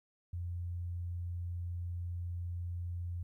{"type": "tone", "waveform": "sine", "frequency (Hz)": 87.31, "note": "F2", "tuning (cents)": 0, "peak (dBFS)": -36, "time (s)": [0.33, 3.23], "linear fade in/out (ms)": 5, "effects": ["13-bit"]}